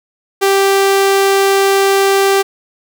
sawtooth tone, 392 Hz, G4, in tune, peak -5 dBFS, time 0.41-2.43 s, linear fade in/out 20 ms, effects none

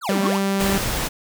square exponential two-way sweep, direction down then up, 1573 to 174.61 to 1573 Hz, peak -24 dBFS, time 0.01-0.4 s, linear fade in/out 50 ms, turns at 0.21 s
sawtooth tone, 196.1 Hz, G3, 1 cent sharp, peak -15 dBFS, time 0.09-0.78 s, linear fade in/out 2 ms
triangle tone with exponential growth, 1102 Hz, C#6, 11 cents flat, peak -15 dBFS, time 0.19-0.27 s, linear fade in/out 2 ms, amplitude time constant 16 ms
pink noise, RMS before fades -24 dBFS, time 0.59-1.09 s, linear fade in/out 20 ms
effects none

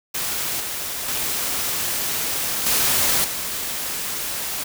white noise with level steps, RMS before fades -25 / -28 / -24 / -19 / -27 dBFS, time 0.14-4.64 s, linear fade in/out 10 ms, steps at 0.6 / 1.08 / 2.66 / 3.24 s, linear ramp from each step 5 ms, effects none

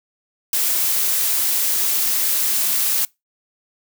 blue noise with high-pass filter sweep, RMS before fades -19 dBFS, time 0.53-3.05 s, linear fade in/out 2 ms, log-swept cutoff 370 to 200 Hz, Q 2, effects noise-tail reverb RT60 0.2 s tail -24 dB re dry

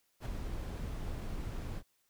brown noise with ADSR envelope, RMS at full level -34 dBFS, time 0.2-1.83 s, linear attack 57 ms, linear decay 3 ms, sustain -5 dB, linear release 58 ms, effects white hiss -75 dBFS RMS until 2.09 s

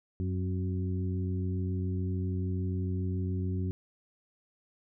harmonic tone with a mistuned harmonic, 92.5 Hz, F#2, in tune, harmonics 1 / 2 / 3 / 4, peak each -30 / -36 / -40 / -42 dBFS, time 0.2-3.71 s, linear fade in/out 0 ms, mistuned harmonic 3, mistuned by -35 cents, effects none

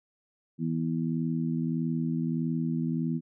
harmonic tone, 81.6 Hz, E2, 17 cents flat, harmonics 2 / 3 / 4, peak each -29 / -30 / -37 dBFS, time 0.58-3.21 s, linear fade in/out 50 ms, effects none

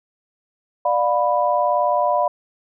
sine chord, B diminished, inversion first, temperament just, 592.7 / 711.2 / 987.8 Hz, D5 / F5 / B5, +16 / +31 / 0 cents, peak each -20 / -20 / -20 dBFS, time 0.85-2.28 s, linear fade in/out 5 ms, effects none

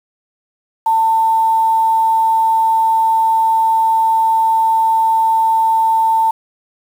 sine tone with quantisation, 895 Hz, A5, 29 cents sharp, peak -10 dBFS, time 0.86-6.31 s, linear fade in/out 5 ms, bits 6, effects none

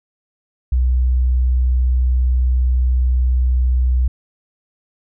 sine tone, 62.7 Hz, B1, 27 cents sharp, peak -12 dBFS, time 0.72-4.08 s, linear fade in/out 5 ms, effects none

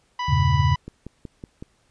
harmonic tone, 987.8 Hz, B5, in tune, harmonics 1 / 2 / 3 / 4 / 5 / 6, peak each -25 / -33 / -35 / -46 / -43 / -49 dBFS, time 0.19-0.76 s, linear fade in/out 5 ms
sine chord, E diminished seventh, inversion none, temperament equal, 82.41 / 98 / 116.54 / 138.59 Hz, E2 / G2 / Bb2 / Db3, 0 / 0 / 0 / 0 cents, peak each -22 / -23 / -25 / -20 dBFS, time 0.28-0.75 s, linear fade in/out 10 ms
click train, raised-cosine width 3 ms, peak -22 dBFS, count 5, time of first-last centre 0.88-1.625 s, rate 5.37 Hz
effects pink hiss -64 dBFS RMS until 1.9 s + resampled to 22050 Hz

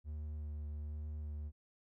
triangle tone with vibrato, 75.1 Hz, D2, 39 cents sharp, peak -38 dBFS, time 0.04-1.52 s, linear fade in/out 50 ms, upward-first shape triangle, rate 1.2 Hz, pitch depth 21 cents each way, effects none

